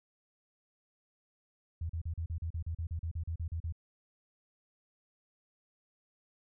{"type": "tone bursts", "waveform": "sine", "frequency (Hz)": 82.41, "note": "E2", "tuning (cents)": 0, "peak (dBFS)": -33, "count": 16, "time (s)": [1.81, 3.724], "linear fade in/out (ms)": 5, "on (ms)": 84, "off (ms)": 38, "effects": []}